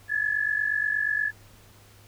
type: tone pair together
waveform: sine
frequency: 1686 / 1734.4 Hz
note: G#6 / A6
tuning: +26 / -25 cents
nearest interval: unison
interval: 49 cents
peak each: -26 dBFS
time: 0.08-1.32 s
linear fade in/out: 50 ms
effects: added 102 Hz sine -54 dBFS peak until 2.07 s + pink hiss -55 dBFS RMS until 2.07 s